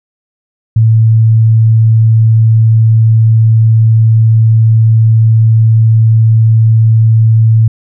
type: tone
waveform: sine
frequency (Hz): 111.8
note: A2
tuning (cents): +28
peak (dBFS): -3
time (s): 0.76-7.68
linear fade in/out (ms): 5
effects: none